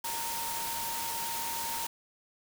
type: tone in noise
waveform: sine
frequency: 923 Hz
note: A#5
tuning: 17 cents flat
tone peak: -37 dBFS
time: 0.04-1.87 s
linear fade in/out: 5 ms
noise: white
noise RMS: -36 dBFS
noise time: 0.04-1.87 s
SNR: -4 dB
effects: none